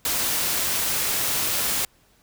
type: noise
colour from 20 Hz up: white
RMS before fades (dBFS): -24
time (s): 0.05-1.85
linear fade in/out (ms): 2
effects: pink hiss -60 dBFS RMS until 2.22 s